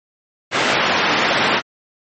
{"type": "band-pass noise", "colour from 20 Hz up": "white", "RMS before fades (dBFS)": -17, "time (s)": [0.51, 1.62], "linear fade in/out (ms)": 50, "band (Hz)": [180, 2300], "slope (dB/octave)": 12, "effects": ["MP3 32 kbps"]}